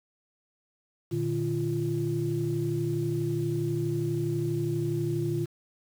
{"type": "tone cluster", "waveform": "sine", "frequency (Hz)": [118.4, 150.7, 344.6], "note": ["A#2", "D3", "F4"], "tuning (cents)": [27, 45, -23], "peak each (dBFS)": [-31, -30, -29], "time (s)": [1.11, 5.46], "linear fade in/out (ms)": 20, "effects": ["tanh soft clip ceiling -16 dBFS", "8-bit"]}